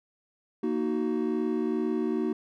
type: chord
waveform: triangle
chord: D# minor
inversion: second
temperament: just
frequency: 233.3 / 311.1 / 373.4 Hz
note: A#3 / D#4 / F#4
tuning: +2 / 0 / +16 cents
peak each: -28 dBFS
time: 0.63-2.33 s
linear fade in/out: 5 ms
effects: none